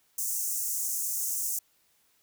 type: high-pass noise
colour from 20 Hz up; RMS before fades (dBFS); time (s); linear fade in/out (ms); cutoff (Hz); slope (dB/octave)
pink; -31; 0.18-1.59; 5; 6200; 48
effects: white hiss -68 dBFS RMS until 2.22 s